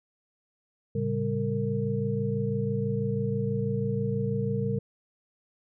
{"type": "tone cluster", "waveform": "sine", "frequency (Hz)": [112.3, 138.4, 198.2, 458.2], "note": ["A2", "C#3", "G3", "A#4"], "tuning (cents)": [36, -2, 19, -30], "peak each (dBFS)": -31, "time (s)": [0.95, 4.79], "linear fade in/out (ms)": 5, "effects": []}